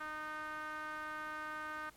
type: tone with band-pass filter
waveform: sawtooth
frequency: 307.4 Hz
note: D#4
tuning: 21 cents flat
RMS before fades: -43 dBFS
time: 0-1.9 s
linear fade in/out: 10 ms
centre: 1400 Hz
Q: 4.7
effects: pink hiss -63 dBFS RMS until 1.96 s + MP3 64 kbps